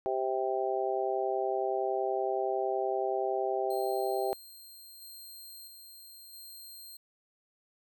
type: harmonic tone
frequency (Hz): 130.7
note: C3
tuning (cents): -1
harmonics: 3 / 4 / 5 / 6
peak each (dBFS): -32 / -36 / -34 / -34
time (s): 0.06-4.33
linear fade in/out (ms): 0
type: tone with tremolo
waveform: 10% pulse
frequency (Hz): 4186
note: C8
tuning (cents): 0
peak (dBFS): -39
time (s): 3.7-6.97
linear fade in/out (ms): 5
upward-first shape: square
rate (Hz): 0.76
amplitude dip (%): 30
effects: none